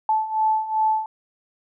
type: beating tone pair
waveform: sine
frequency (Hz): 870 / 872.6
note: A5 / A5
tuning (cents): -20 / -15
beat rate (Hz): 2.6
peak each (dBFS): -24 / -20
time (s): 0.09-1.06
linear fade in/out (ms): 2
effects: none